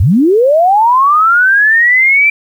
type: linear sweep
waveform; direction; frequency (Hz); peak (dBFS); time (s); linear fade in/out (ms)
sine; up; 71 to 2357; -5; 0-2.3; 5
effects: 7-bit